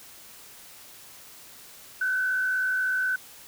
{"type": "tone with frequency modulation", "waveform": "sine", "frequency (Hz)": 1514, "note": "F#6", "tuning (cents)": 39, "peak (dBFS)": -23, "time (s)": [2.01, 3.16], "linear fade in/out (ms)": 5, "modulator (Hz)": 56.3, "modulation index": 0.53, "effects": ["white hiss -48 dBFS RMS until 3.47 s"]}